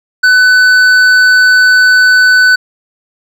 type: tone with hard clipping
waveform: sine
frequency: 1500 Hz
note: F#6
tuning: 23 cents sharp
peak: -5 dBFS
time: 0.23-2.56 s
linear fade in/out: 10 ms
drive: 7 dB
effects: none